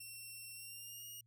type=tone with pitch glide; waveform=5% pulse; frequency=2714 to 2864 Hz; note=E7 to F7; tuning=+50 to +43 cents; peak=-40 dBFS; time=0-1.21 s; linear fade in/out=5 ms; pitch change=+93 cents; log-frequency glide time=0.53-1.06 s; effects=added 115 Hz sine -68 dBFS peak until 1.26 s